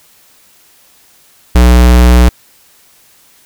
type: tone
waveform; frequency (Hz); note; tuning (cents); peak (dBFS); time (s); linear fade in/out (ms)
square; 60.9; B1; -24; -3; 1.55-2.29; 5
effects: white hiss -46 dBFS RMS until 3.45 s